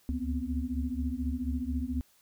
sine tone cluster, 69.8 / 74 / 244.3 / 258.6 Hz, C#2 / D2 / B3 / C4, +13 / +14 / -19 / -20 cents, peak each -35 / -36 / -35 / -35 dBFS, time 0.09-2.01 s, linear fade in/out 0 ms, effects white hiss -65 dBFS RMS until 2.21 s

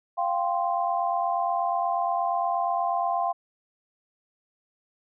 sine chord, F suspended second, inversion none, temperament equal with one note detuned, 695.6 / 784 / 1046.5 Hz, F5 / G5 / C6, -7 / 0 / 0 cents, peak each -26 / -28 / -29 dBFS, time 0.17-3.33 s, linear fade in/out 20 ms, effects none

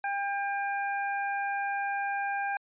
25% pulse tone, 800 Hz, G5, 35 cents sharp, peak -25 dBFS, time 0.04-2.57 s, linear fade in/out 2 ms, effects resampled to 8000 Hz

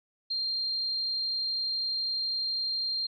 sine tone, 4188 Hz, C8, 1 cent sharp, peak -28 dBFS, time 0.3-3.07 s, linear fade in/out 10 ms, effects none

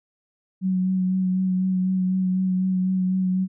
sine tone with vibrato, 186 Hz, F#3, 9 cents sharp, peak -19 dBFS, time 0.61-3.48 s, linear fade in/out 50 ms, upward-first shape sine, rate 4 Hz, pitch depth 19 cents each way, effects none

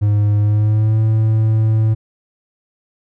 triangle tone with pitch glide, 103.83 to 110 Hz, G#2 to A2, 0 to 0 cents, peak -9 dBFS, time 0.01-1.95 s, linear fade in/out 20 ms, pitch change +100 cents, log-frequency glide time 0.39-1 s, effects none

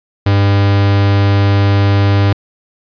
45% pulse tone, 100 Hz, G2, 35 cents sharp, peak -8 dBFS, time 0.26-2.33 s, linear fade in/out 5 ms, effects resampled to 11025 Hz + 8-bit

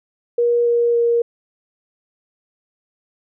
sine tone with pitch steps, 476.1 / 473.1 / 470.1 Hz, A#4 / A#4 / A#4, +37 / +26 / +15 cents, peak -13 dBFS, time 0.38-1.22 s, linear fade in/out 5 ms, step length 280 ms, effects none

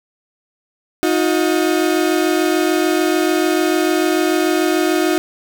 35% pulse tone pair together, 313.2 / 360 Hz, D#4 / F#4, +11 / -47 cents, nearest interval major second, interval 242 cents, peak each -15 dBFS, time 1.03-5.18 s, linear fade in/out 0 ms, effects none

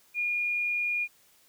sine tone, 2430 Hz, D#7, 42 cents flat, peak -26 dBFS, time 0.14-1.08 s, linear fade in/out 50 ms, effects white hiss -62 dBFS RMS until 1.48 s

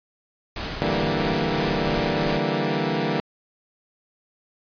pink noise with tremolo, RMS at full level -29 dBFS, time 0.56-2.37 s, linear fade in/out 2 ms, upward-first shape triangle, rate 3 Hz, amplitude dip 35%
15% pulse chord, E half-diminished seventh, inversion third, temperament equal, 146.83 / 164.81 / 196 / 233.1 Hz, D3 / E3 / G3 / Bb3, 0 / 0 / 0 / 0 cents, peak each -21 dBFS, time 0.82-3.2 s, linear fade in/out 0 ms
effects resampled to 11025 Hz

